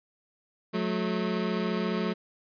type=tone pair together; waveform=25% pulse; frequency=182.05 / 216.5 Hz; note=F#3 / A3; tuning=-28 / -28 cents; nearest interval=minor third; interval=300 cents; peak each=-26 dBFS; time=0.73-2.14 s; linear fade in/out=20 ms; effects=resampled to 11025 Hz